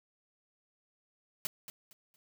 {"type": "noise with echo", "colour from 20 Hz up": "white", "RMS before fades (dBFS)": -35, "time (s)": [1.45, 1.47], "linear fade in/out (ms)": 0, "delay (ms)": 230, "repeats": 3, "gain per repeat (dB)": -11, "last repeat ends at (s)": 2.16, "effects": []}